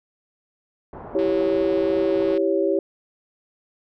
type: low-pass noise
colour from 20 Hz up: white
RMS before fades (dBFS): -38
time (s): 0.93-2.35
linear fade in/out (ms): 2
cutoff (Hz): 980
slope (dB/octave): 24
type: chord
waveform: sine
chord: C# diminished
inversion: first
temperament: equal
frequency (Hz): 329.6 / 392 / 554.4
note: E4 / G4 / C#5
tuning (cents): 0 / 0 / 0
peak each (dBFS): -23 / -21 / -23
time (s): 1.15-2.79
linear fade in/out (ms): 2
type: click train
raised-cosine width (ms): 0.3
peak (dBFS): -24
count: 218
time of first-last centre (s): 1.19-2.376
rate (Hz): 183
effects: none